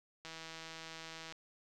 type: click train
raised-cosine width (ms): 0.2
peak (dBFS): -30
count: 175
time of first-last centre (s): 0.25-1.324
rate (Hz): 162
effects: none